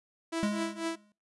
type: tone with tremolo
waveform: sawtooth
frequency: 329.6 Hz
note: E4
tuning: in tune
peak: -25 dBFS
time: 0.32-0.96 s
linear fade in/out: 10 ms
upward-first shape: triangle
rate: 4.1 Hz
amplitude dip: 100%
type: tone with exponential decay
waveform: square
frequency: 207.7 Hz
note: G#3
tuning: in tune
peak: -26 dBFS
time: 0.43-1.12 s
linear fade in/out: 0 ms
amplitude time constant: 150 ms
effects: noise-tail reverb RT60 0.3 s tail -23 dB re dry + resampled to 24000 Hz